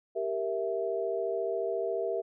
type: chord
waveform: sine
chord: E diminished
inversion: first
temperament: equal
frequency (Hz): 392 / 466.2 / 659.3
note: G4 / Bb4 / E5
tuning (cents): 0 / 0 / 0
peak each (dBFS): -33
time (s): 0.15-2.22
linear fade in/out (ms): 20
effects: none